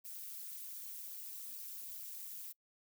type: noise with amplitude modulation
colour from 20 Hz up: violet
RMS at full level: -43 dBFS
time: 0.04-2.53 s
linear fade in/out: 20 ms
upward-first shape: sine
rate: 200 Hz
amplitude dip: 95%
effects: noise-tail reverb RT60 0.1 s tail -25 dB re dry